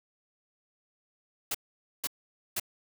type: noise bursts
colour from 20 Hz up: white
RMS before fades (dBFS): -31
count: 3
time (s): 1.51-2.598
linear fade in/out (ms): 5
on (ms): 36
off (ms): 490
effects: none